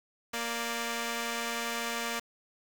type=tone pair together; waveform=5% pulse; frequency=233.1 / 587.9 Hz; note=A#3 / D5; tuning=0 / +2 cents; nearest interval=octave + major third; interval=1602 cents; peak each=-22 / -26 dBFS; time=0.33-2.2 s; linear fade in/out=10 ms; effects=8-bit